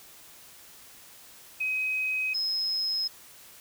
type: tone pair in turn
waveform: sine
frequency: 2528 / 5131 Hz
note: D#7 / E8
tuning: +27 / -48 cents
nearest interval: octave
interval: 1225 cents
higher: second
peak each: -26 dBFS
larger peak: neither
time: 1.6-2.34 / 2.34-3.08 s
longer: neither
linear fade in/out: 10 ms
effects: white hiss -51 dBFS RMS until 3.6 s